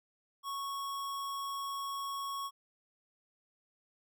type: tone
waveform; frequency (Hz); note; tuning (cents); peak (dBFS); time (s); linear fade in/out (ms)
square; 1106; C#6; -4; -37; 0.43-2.51; 50
effects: none